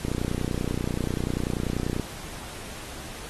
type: click train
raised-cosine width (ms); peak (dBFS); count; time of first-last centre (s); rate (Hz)
3; -14; 60; 0.05-1.997; 30.3
effects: pink hiss -40 dBFS RMS until 3.29 s + AAC 32 kbps